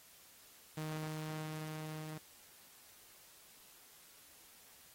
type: tone with level ramp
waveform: sawtooth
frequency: 155.56 Hz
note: D#3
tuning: in tune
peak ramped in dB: -35 to -40 dBFS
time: 0.77-2.18 s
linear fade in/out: 5 ms
effects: white hiss -61 dBFS RMS until 4.94 s + AAC 48 kbps